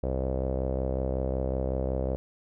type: tone with low-pass filter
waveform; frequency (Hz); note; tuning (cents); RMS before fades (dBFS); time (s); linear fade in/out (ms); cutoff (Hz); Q
sawtooth; 65.41; C2; 0; -29; 0.03-2.16; 0; 550; 4.9
effects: none